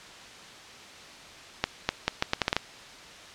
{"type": "accelerating click train", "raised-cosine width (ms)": 0.2, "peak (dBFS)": -5, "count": 9, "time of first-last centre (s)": [1.64, 2.566], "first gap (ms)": 250, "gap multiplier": 0.76, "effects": ["white hiss -46 dBFS RMS until 3.34 s", "low-pass 5000 Hz 12 dB/octave"]}